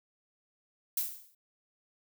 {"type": "noise with exponential decay", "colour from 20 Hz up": "violet", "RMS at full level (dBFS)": -28, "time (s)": [0.97, 1.35], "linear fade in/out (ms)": 5, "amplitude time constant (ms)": 81, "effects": []}